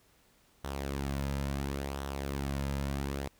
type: tone with flanger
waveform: sawtooth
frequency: 69.3 Hz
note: C#2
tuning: in tune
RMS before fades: -35 dBFS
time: 0.64-3.28 s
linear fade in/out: 5 ms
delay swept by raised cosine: 0.42 to 2.72 ms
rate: 0.72 Hz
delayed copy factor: -0.5
effects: pink hiss -66 dBFS RMS until 3.39 s